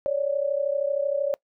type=tone pair together; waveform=sine; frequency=554.1 / 587 Hz; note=C#5 / D5; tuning=-1 / -1 cents; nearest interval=minor second; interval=100 cents; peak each=-24 / -26 dBFS; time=0.06-1.34 s; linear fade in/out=0 ms; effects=noise-tail reverb RT60 0.1 s tail -24 dB re dry